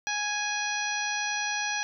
harmonic tone, 830.6 Hz, G#5, in tune, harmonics 1 / 2 / 3 / 4 / 5 / 6 / 7, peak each -34 / -32 / -34 / -39 / -39 / -43 / -35 dBFS, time 0.07-1.83 s, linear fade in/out 0 ms, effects none

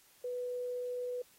sine tone, 493.9 Hz, B4, in tune, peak -35 dBFS, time 0.24-1.22 s, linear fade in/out 5 ms, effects white hiss -64 dBFS RMS until 1.38 s + AAC 48 kbps

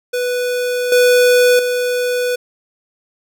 square tone with level steps, 493.9 Hz, B4, in tune, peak -17 / -9 / -16 dBFS, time 0.13-2.36 s, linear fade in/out 10 ms, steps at 0.92 / 1.59 s, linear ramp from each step 2 ms, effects none

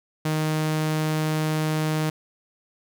sawtooth tone, 155.56 Hz, D#3, in tune, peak -18 dBFS, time 0.25-2.1 s, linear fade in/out 5 ms, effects none

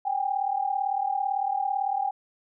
sine tone pair together, 774 / 811.9 Hz, G5 / G#5, -22 / -39 cents, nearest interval minor second, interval 83 cents, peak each -27 dBFS, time 0.05-2.11 s, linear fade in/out 10 ms, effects none

